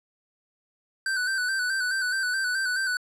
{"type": "tone with vibrato", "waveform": "square", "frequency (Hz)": 1523, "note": "F#6", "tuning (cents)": 50, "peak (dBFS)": -25, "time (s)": [1.06, 2.97], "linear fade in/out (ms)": 2, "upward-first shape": "square", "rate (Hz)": 4.7, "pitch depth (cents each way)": 45, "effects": ["low-pass 10000 Hz 12 dB/octave"]}